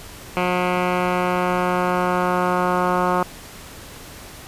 10% pulse tone with low-pass filter sweep, 180 Hz, F#3, 47 cents flat, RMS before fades -20 dBFS, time 0.37-3.23 s, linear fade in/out 0 ms, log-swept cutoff 2200 to 1300 Hz, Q 2.5, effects pink hiss -39 dBFS RMS until 4.47 s + resampled to 32000 Hz

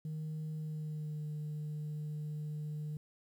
sine tone with pitch glide, 155.56 to 151.22 Hz, D#3 to D#3, 0 to -49 cents, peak -35 dBFS, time 0.05-2.97 s, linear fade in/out 2 ms, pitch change -49 cents, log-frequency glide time 0.56-1.24 s, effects tanh soft clip ceiling -36 dBFS + 11-bit

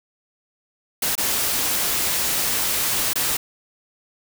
white noise with dropouts, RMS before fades -22 dBFS, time 1.02-3.37 s, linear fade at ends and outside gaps 5 ms, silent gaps 1.154-1.178 / 3.134-3.156 s, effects none

